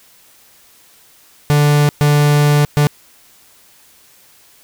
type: tone bursts at uneven times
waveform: 45% pulse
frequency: 146.83 Hz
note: D3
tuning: in tune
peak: -9 dBFS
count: 3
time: 1.5-1.89 / 2.01-2.65 / 2.77-2.87 s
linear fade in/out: 0 ms
effects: white hiss -48 dBFS RMS until 4.63 s